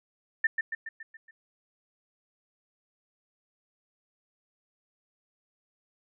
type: tone with echo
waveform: sine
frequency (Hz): 1791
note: A6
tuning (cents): +30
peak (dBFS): -20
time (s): 0.44-0.47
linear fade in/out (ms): 5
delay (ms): 140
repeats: 6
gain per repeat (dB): -5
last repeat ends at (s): 1.31
effects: none